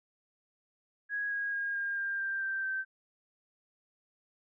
sine tone with pitch steps, 1657 / 1641.8 / 1626.7 / 1611.7 / 1596.9 / 1582.2 / 1567.6 / 1553.2 Hz, G#6 / G#6 / G#6 / G6 / G6 / G6 / G6 / G6, -4 / -20 / -36 / +48 / +32 / +16 / 0 / -16 cents, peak -31 dBFS, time 1.09-2.85 s, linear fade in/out 50 ms, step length 220 ms, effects none

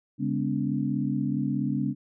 sine tone cluster, 141 / 204 / 248.6 / 285.4 Hz, C#3 / G#3 / B3 / D4, +30 / -31 / +12 / -49 cents, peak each -30 dBFS, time 0.18-1.95 s, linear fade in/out 50 ms, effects none

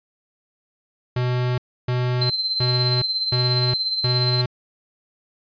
square tone bursts, 124.5 Hz, B2, 14 cents sharp, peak -20 dBFS, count 5, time 1.16-4.46 s, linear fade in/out 5 ms, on 420 ms, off 300 ms
sine tone with tremolo, 4100 Hz, C8, 36 cents flat, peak -18 dBFS, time 2.21-4.42 s, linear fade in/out 10 ms, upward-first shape triangle, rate 17 Hz, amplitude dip 60%
effects resampled to 11025 Hz

